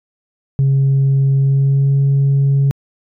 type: tone with pitch glide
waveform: sine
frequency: 136.5 to 138.41 Hz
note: C#3 to C#3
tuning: -26 to -2 cents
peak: -8 dBFS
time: 0.59-2.71 s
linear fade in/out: 0 ms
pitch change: +24 cents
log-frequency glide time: 1.37-1.96 s
effects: tanh soft clip ceiling -8 dBFS